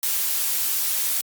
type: noise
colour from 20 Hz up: blue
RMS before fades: -23 dBFS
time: 0.03-1.21 s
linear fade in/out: 2 ms
effects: Opus 48 kbps